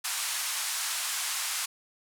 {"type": "band-pass noise", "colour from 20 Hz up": "white", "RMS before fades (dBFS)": -32, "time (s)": [0.04, 1.66], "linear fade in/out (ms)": 10, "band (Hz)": [870, 11000], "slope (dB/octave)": 24, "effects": []}